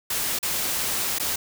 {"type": "noise with dropouts", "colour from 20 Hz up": "white", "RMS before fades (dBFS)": -26, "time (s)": [0.1, 1.36], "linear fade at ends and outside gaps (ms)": 5, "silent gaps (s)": [[0.389, 0.428], [1.186, 1.197]], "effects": []}